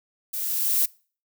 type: noise with level ramp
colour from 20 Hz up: violet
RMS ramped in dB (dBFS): -30 to -20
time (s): 0.33-0.86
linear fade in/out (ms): 10
effects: noise-tail reverb RT60 0.4 s tail -24 dB re dry

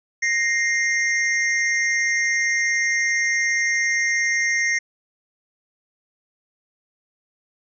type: tone pair together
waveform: square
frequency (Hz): 1864.7 / 2102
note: A#6 / C7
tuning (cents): 0 / +7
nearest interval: major second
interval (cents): 207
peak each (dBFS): -22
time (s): 0.22-4.79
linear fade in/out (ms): 10
effects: resampled to 16000 Hz

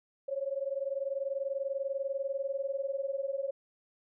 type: tone pair together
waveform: sine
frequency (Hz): 540 / 560.2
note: C#5 / C#5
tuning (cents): -45 / +18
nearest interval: minor second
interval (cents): 63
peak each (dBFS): -34 / -35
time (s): 0.28-3.51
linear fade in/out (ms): 10
effects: none

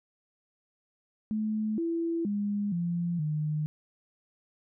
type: tone with pitch steps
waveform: sine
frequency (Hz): 215.7 / 333.8 / 204.5 / 172.3 / 152.2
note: A3 / E4 / G#3 / F3 / D#3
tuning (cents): -34 / +22 / -26 / -23 / -38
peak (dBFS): -27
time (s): 1.31-3.66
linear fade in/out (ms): 0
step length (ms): 470
effects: none

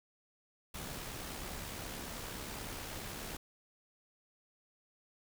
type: noise with amplitude modulation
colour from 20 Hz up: pink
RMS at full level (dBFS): -42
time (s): 0.74-3.37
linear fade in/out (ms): 5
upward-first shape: sine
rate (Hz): 69.5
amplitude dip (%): 35
effects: none

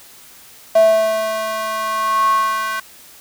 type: tone with high-pass filter sweep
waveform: square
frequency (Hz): 218.8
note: A3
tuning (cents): -9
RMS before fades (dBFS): -17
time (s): 0.75-2.8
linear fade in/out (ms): 5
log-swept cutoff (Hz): 650 to 1300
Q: 9.6
effects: white hiss -43 dBFS RMS until 3.2 s

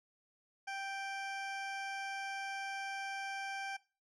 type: tone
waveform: 20% pulse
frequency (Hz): 784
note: G5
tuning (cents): 0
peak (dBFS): -34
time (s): 0.67-3.77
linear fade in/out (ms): 10
effects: noise-tail reverb RT60 0.3 s tail -18 dB re dry + low-pass 6000 Hz 12 dB/octave

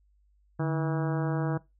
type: harmonic tone with a mistuned harmonic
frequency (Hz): 161.8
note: E3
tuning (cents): -32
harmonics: 1 / 2 / 3 / 4 / 5 / 6 / 7 / 8 / 9 / 10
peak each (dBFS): -27 / -33 / -37 / -39 / -41 / -43 / -44 / -45 / -46 / -47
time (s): 0.59-1.58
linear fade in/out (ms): 10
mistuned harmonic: 1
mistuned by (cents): -140
effects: noise-tail reverb RT60 0.2 s tail -19 dB re dry + added 50 Hz sine -62 dBFS peak until 1.79 s

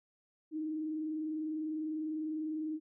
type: tone with vibrato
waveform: sine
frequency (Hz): 311.1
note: D#4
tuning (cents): 0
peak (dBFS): -34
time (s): 0.51-2.8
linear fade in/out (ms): 50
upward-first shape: sine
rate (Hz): 20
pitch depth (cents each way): 46
effects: none

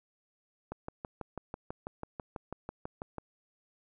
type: click train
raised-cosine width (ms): 1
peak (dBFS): -24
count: 16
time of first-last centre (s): 0.72-3.183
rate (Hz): 6.09
effects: none

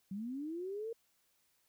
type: linear sweep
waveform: sine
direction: up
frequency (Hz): 185 to 466.2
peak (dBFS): -38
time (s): 0.11-0.93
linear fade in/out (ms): 5
effects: white hiss -75 dBFS RMS until 1.68 s

